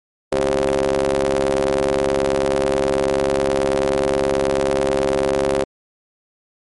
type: ring-modulated tone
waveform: sawtooth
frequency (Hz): 69.3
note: C#2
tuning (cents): 0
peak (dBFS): -9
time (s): 0.32-5.64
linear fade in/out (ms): 5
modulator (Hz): 460
effects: MP3 48 kbps